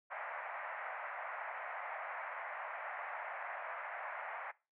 pink band-pass noise, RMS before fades -44 dBFS, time 0.1-4.52 s, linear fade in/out 20 ms, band 620 to 2200 Hz, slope 48 dB/octave, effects noise-tail reverb RT60 0.3 s tail -21 dB re dry

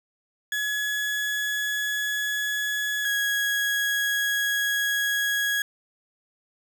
35% pulse tone pair in turn, 1690 / 1659 Hz, G#6 / G#6, +30 / -2 cents, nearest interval unison, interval 32 cents, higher first, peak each -23 / -21 dBFS, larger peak second, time 0.52-3.05 / 3.05-5.62 s, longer second, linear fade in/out 2 ms, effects none

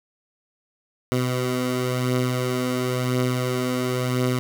15% pulse beating tone pair, 125.9 / 126.86 Hz, B2 / B2, +34 / +47 cents, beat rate 0.96 Hz, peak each -16 / -23 dBFS, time 1.12-4.39 s, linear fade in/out 0 ms, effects none

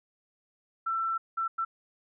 sine tone bursts at uneven times, 1339 Hz, E6, 27 cents sharp, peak -27 dBFS, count 3, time 0.86-1.18 / 1.37-1.48 / 1.58-1.65 s, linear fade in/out 10 ms, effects none

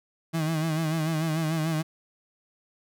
35% pulse tone with vibrato, 159.4 Hz, D#3, 42 cents sharp, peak -23 dBFS, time 0.33-1.83 s, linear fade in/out 20 ms, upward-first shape sine, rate 6.8 Hz, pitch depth 63 cents each way, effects none

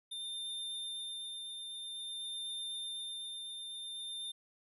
square tone with tremolo, 3604 Hz, A7, 41 cents sharp, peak -39 dBFS, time 0.11-4.32 s, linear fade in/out 10 ms, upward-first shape sine, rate 0.5 Hz, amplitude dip 35%, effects resampled to 32000 Hz

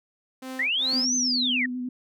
sawtooth tone with tremolo, 260 Hz, C4, 11 cents flat, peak -29 dBFS, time 0.42-1.05 s, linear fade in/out 5 ms, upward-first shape sine, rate 2.4 Hz, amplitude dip 100%
sine linear two-way sweep, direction up then down, 1783 to 6272 to 1783 Hz, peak -22 dBFS, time 0.59-1.66 s, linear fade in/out 5 ms, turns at 1.16 s
sine tone with vibrato, 250 Hz, B3, 21 cents sharp, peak -28 dBFS, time 0.93-1.89 s, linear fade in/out 5 ms, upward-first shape square, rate 9.8 Hz, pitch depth 18 cents each way
effects none

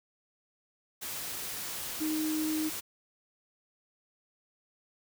sine tone in noise, 311.1 Hz, D#4, in tune, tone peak -29 dBFS, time 2-2.7 s, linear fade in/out 20 ms, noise white, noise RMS -38 dBFS, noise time 1.01-2.81 s, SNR +6 dB, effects none

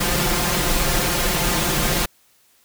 pink noise with comb filter, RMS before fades -20 dBFS, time 0-2.06 s, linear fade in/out 10 ms, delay 5.7 ms, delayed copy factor +0.85, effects white hiss -58 dBFS RMS until 2.64 s

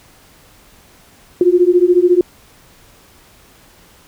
sine beating tone pair, 349.2 / 363.2 Hz, F4 / F#4, 0 / -32 cents, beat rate 14 Hz, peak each -11 dBFS, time 1.41-2.21 s, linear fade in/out 2 ms, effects pink hiss -47 dBFS RMS until 4.07 s

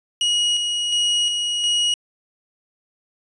40% pulse tone with tremolo, 2899 Hz, F#7, 36 cents flat, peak -16 dBFS, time 0.21-1.94 s, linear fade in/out 2 ms, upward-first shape square, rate 1.4 Hz, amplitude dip 35%, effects resampled to 22050 Hz

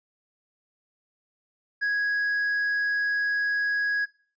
triangle tone, 1660 Hz, G#6, 1 cent flat, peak -21 dBFS, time 1.81-4.06 s, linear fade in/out 20 ms, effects noise-tail reverb RT60 0.5 s tail -23 dB re dry + resampled to 16000 Hz

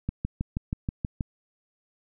click train, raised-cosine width 5 ms, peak -15 dBFS, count 8, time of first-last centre 0.09-1.208 s, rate 6.26 Hz, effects none

